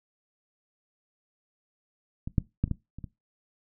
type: clicks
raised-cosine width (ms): 5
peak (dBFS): -21 / -10 / -11 / -27 / -16 / -28 / -25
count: 7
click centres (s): 2.275 / 2.382 / 2.64 / 2.678 / 2.713 / 2.986 / 3.042
effects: noise-tail reverb RT60 0.2 s tail -19 dB re dry